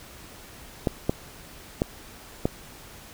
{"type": "clicks", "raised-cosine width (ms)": 2, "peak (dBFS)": -8, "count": 4, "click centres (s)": [0.872, 1.095, 1.819, 2.455], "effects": ["pink hiss -46 dBFS RMS until 3.13 s"]}